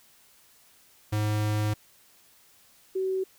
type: tone pair in turn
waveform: square / sine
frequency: 106 / 378.7 Hz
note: G#2 / F#4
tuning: +36 / +40 cents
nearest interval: octave + minor seventh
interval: 2204 cents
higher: second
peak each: -25 dBFS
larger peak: neither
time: 1.12-1.74 / 2.95-3.24 s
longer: first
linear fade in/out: 10 ms
effects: white hiss -59 dBFS RMS until 3.38 s